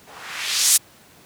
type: noise with low-pass filter sweep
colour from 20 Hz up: violet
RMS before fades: -21 dBFS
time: 0.06-0.78 s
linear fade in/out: 20 ms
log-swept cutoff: 600 to 9900 Hz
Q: 1.2
effects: pink hiss -50 dBFS RMS until 1.25 s + high-pass 100 Hz 12 dB/octave